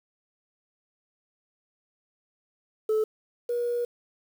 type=tone pair in turn; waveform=sine; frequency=433.6 / 480.1 Hz; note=A4 / B4; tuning=-25 / -49 cents; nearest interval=major second; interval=176 cents; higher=second; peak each=-19 / -24 dBFS; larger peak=first; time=2.89-3.04 / 3.49-3.85 s; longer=second; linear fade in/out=5 ms; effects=tanh soft clip ceiling -20 dBFS + 8-bit